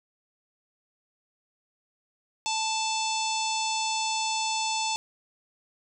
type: harmonic tone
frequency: 880 Hz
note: A5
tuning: in tune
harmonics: 1 / 3 / 4 / 5 / 6 / 7 / 8 / 9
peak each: -29 / -34 / -35 / -36 / -37 / -37 / -38 / -39 dBFS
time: 2.46-4.96 s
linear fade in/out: 0 ms
effects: none